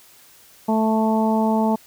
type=harmonic tone; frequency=220 Hz; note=A3; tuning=in tune; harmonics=1 / 2 / 3 / 4 / 5; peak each=-18 / -26 / -25 / -23 / -35 dBFS; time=0.68-1.76 s; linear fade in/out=10 ms; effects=white hiss -50 dBFS RMS until 1.86 s